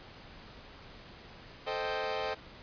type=chord; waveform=sawtooth; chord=A half-diminished seventh; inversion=none; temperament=equal; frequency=440 / 523.3 / 622.3 / 784 Hz; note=A4 / C5 / Eb5 / G5; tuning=0 / 0 / 0 / 0 cents; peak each=-34 dBFS; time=1.66-2.35 s; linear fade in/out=20 ms; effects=pink hiss -51 dBFS RMS until 2.62 s + resampled to 11025 Hz